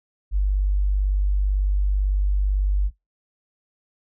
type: tone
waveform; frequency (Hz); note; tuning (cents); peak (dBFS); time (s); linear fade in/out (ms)
sine; 49; G1; 0; -17; 0.31-2.91; 50
effects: noise-tail reverb RT60 0.2 s tail -25 dB re dry